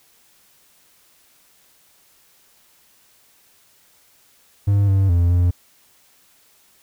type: tone with pitch steps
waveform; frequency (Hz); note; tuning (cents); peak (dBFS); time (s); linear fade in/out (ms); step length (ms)
triangle; 100.6 / 97 / 86.5 / 88.2; G2 / G2 / F2 / F2; +45 / -18 / -16 / +18; -11; 4.67-5.51; 10; 210
effects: white hiss -56 dBFS RMS until 6.82 s